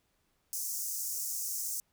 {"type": "high-pass noise", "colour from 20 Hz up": "pink", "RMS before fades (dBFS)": -36, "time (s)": [0.53, 1.8], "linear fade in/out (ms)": 0, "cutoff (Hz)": 5700, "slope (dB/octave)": 48, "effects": ["pink hiss -75 dBFS RMS until 1.92 s"]}